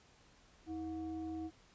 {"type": "tone with frequency modulation", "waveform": "sine", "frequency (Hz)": 321, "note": "E4", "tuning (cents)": -46, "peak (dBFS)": -39, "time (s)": [0.66, 1.51], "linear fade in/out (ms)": 50, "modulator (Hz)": 402, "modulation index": 0.51, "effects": ["pink hiss -65 dBFS RMS until 1.74 s", "resampled to 16000 Hz"]}